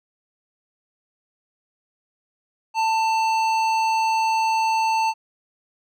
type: tone with hard clipping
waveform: sine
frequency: 890 Hz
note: A5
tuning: 20 cents sharp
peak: -20 dBFS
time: 2.74-5.14 s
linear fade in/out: 50 ms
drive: 12 dB
effects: none